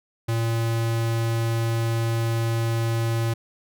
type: tone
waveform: square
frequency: 114.7 Hz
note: A#2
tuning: 28 cents flat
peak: -22 dBFS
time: 0.28-3.34 s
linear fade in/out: 10 ms
effects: none